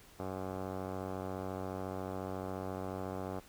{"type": "tone with low-pass filter", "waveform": "10% pulse", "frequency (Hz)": 94.2, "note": "F#2", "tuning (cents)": 32, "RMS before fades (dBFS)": -40, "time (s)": [0.19, 3.4], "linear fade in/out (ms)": 10, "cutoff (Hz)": 930, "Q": 8.2, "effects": ["pink hiss -59 dBFS RMS until 3.48 s"]}